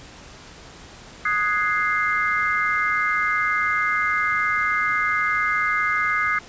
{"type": "chord", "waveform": "sine", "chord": "Ab dominant seventh", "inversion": "second", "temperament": "equal", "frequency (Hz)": [1244.5, 1480, 1661.2, 2093], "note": ["Eb6", "Gb6", "Ab6", "C7"], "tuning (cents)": [0, 0, 0, 0], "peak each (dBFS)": [-23, -28, -26, -23], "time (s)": [1.25, 6.39], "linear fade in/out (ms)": 5, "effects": ["pink hiss -43 dBFS RMS until 6.48 s", "resampled to 16000 Hz"]}